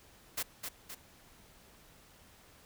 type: noise with echo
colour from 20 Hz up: white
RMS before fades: -35 dBFS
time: 0.37-0.43 s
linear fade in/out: 10 ms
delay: 260 ms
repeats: 2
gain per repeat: -5 dB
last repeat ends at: 0.95 s
effects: pink hiss -60 dBFS RMS until 2.65 s